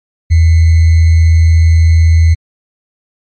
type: tone with sample-and-hold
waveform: sine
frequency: 81.9 Hz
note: E2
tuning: 11 cents flat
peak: -3 dBFS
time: 0.3-2.35 s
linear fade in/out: 20 ms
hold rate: 2100 Hz
effects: MP3 32 kbps